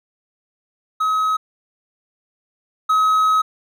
triangle tone pair in turn, 1275 / 1275 Hz, D#6 / D#6, +42 / +42 cents, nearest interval unison, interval 0 cents, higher neither, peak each -14 / -11 dBFS, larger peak second, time 1-1.37 / 2.89-3.42 s, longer second, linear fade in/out 10 ms, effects none

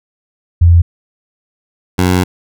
sine / 15% pulse tone pair in turn, 85.4 / 91.13 Hz, F2 / F#2, -38 / -26 cents, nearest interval minor second, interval 112 cents, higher second, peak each -3 dBFS, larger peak neither, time 0.61-0.82 / 1.98-2.24 s, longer second, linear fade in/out 10 ms, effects none

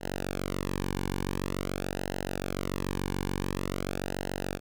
sawtooth tone with flanger, 46.92 Hz, F#1, 25 cents sharp, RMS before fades -33 dBFS, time 0-4.6 s, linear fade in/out 50 ms, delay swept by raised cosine 0.86 to 1.55 ms, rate 0.47 Hz, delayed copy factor -0.95, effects none

